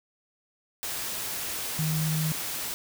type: tone in noise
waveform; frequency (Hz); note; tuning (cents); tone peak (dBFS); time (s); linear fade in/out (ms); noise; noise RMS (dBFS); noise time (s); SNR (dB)
sine; 156.9; D#3; +15; -25; 1.79-2.32; 0; white; -33; 0.83-2.74; +5
effects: none